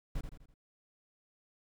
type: noise with echo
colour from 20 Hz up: brown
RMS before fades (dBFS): -35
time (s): 0.15-0.21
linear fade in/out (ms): 5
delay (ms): 83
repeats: 4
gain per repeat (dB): -7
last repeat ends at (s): 0.542
effects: none